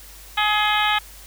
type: harmonic tone with a mistuned harmonic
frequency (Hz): 421.1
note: G#4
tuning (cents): +24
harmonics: 2 / 3 / 4 / 5 / 6 / 7 / 8 / 9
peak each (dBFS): -22 / -24 / -25 / -26 / -27 / -27 / -28 / -29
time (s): 0.37-0.99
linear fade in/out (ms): 10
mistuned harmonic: 7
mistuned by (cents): +69
effects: added 50 Hz sine -44 dBFS peak until 1.26 s + white hiss -44 dBFS RMS until 1.26 s